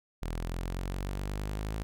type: linear sweep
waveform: sawtooth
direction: up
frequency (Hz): 40.58 to 54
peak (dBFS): -29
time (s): 0.22-1.83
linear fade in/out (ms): 0
effects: none